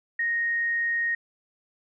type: tone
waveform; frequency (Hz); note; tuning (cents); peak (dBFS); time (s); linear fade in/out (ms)
sine; 1864.7; A#6; 0; -23; 0.19-1.15; 5
effects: none